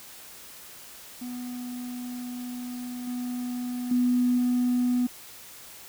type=tone with level steps; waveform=triangle; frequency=246.9 Hz; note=B3; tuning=in tune; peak=-31 / -27 / -16 / -18 dBFS; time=1.21-5.07 s; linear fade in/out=10 ms; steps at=3.07 / 3.91 / 4.38 s; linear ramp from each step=5 ms; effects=tanh soft clip ceiling -18 dBFS + white hiss -46 dBFS RMS until 5.88 s